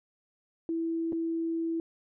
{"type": "tone with dropouts", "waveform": "sine", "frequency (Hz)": 329.6, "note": "E4", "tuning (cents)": 0, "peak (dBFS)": -28, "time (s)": [0.69, 1.8], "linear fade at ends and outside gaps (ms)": 1, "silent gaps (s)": [1.123, 1.129], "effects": []}